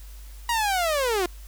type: linear sweep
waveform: sawtooth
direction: down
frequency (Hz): 962 to 340.9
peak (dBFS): -18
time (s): 0.49-1.26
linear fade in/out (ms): 2
effects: added 50 Hz sine -39 dBFS peak until 1.47 s + white hiss -52 dBFS RMS until 1.47 s